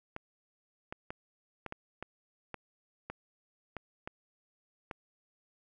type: clicks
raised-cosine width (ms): 0.5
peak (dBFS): -24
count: 11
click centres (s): 0.164 / 0.925 / 1.105 / 1.663 / 1.724 / 2.026 / 2.543 / 3.1 / 3.767 / 4.075 / 4.912
effects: none